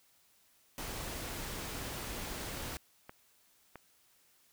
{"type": "noise", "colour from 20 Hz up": "pink", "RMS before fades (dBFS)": -41, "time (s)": [0.78, 2.77], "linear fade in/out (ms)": 0}
{"type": "click train", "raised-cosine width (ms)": 0.5, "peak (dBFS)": -31, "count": 4, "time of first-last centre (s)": [1.77, 3.757], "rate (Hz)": 1.51}
{"effects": ["white hiss -68 dBFS RMS until 4.52 s"]}